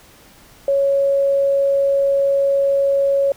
sine tone, 554.4 Hz, C#5, in tune, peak -13 dBFS, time 0.68-3.32 s, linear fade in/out 2 ms, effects pink hiss -47 dBFS RMS until 3.36 s

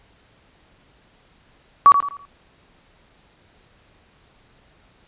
sine tone with echo, 1135 Hz, C#6, 41 cents sharp, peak -5 dBFS, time 1.86-1.92 s, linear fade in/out 0 ms, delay 83 ms, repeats 4, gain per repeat -9 dB, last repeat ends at 2.252 s, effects pink hiss -56 dBFS RMS until 5.07 s + resampled to 8000 Hz

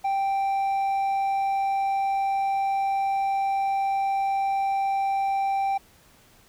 sine tone with hard clipping, 784 Hz, G5, in tune, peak -23 dBFS, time 0.04-5.78 s, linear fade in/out 10 ms, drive 3 dB, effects pink hiss -56 dBFS RMS until 6.48 s

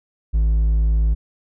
sine tone with hard clipping, 54.5 Hz, A1, 16 cents flat, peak -15 dBFS, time 0.33-1.15 s, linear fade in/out 20 ms, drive 3 dB, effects none

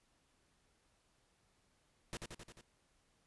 pink noise with echo, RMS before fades -43 dBFS, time 2.13-2.17 s, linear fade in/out 0 ms, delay 88 ms, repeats 5, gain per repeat -3 dB, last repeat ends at 2.61 s, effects pink hiss -75 dBFS RMS until 3.26 s + resampled to 24000 Hz

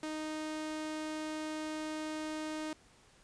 sawtooth tone, 310 Hz, D#4, 6 cents flat, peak -33 dBFS, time 0.03-2.73 s, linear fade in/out 2 ms, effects pink hiss -63 dBFS RMS until 3.23 s + resampled to 22050 Hz

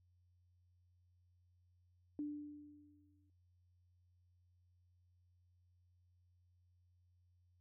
sine tone with exponential decay, 294.9 Hz, D4, 7 cents sharp, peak -38 dBFS, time 2.19-3.3 s, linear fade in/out 1 ms, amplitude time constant 240 ms, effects added 89 Hz sine -70 dBFS peak until 7.6 s

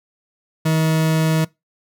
40% pulse tone, 159.1 Hz, D#3, 39 cents sharp, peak -14 dBFS, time 0.65-1.45 s, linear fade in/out 10 ms, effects noise-tail reverb RT60 0.2 s tail -22 dB re dry

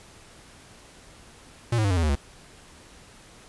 square tone with pitch steps, 118.2 / 108.39 / 99.39 / 91.14 / 83.58 / 76.64 / 70.28 Hz, A#2 / A2 / G2 / F#2 / E2 / D#2 / C#2, +24 / -26 / +24 / -26 / +24 / -26 / +24 cents, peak -21 dBFS, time 1.72-2.154 s, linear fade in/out 5 ms, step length 62 ms, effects pink hiss -50 dBFS RMS until 3.48 s + resampled to 24000 Hz

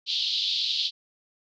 white band-pass noise, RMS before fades -27 dBFS, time 0.06-0.91 s, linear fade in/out 50 ms, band 3200 to 4400 Hz, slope 48 dB/octave, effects none

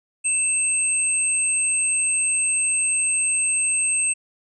sine tone pair together, 2637 / 8343 Hz, E7 / C9, 0 / -6 cents, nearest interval octave + minor sixth, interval 1994 cents, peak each -26 / -19 dBFS, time 0.24-4.14 s, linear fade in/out 20 ms, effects none

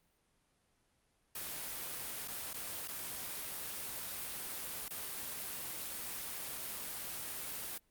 white noise with dropouts, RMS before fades -42 dBFS, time 1.35-7.78 s, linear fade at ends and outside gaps 5 ms, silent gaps 2.277-2.281 / 2.534-2.541 / 2.876-2.883 / 4.884-4.905 s, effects pink hiss -75 dBFS RMS until 7.9 s + Opus 32 kbps

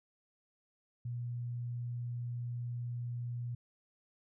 sine tone, 120.6 Hz, B2, 41 cents flat, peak -36 dBFS, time 1.05-3.55 s, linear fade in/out 5 ms, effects none

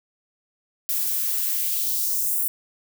violet noise with high-pass filter sweep, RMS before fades -24 dBFS, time 0.89-2.48 s, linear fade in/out 0 ms, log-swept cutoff 480 to 11000 Hz, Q 1.4, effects none

